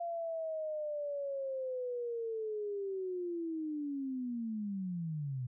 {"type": "linear sweep", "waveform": "sine", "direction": "down", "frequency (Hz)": [690, 121.2], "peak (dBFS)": -35, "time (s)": [0, 5.47], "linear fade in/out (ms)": 10, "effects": []}